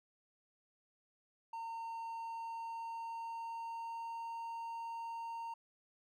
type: tone with pitch glide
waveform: triangle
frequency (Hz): 914 to 920.9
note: A#5 to A#5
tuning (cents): -34 to -21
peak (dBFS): -39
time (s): 1.53-5.54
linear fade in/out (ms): 5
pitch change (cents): +13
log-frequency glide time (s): 2.08-4.44
effects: none